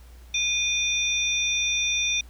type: tone cluster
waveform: sine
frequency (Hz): 2455 / 3573 / 5800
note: D#7 / A7 / F#8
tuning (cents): -24 / +26 / -35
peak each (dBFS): -25 / -26 / -29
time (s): 0.34-2.21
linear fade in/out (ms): 5
effects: added 60 Hz sine -44 dBFS peak until 2.29 s + pink hiss -56 dBFS RMS until 2.29 s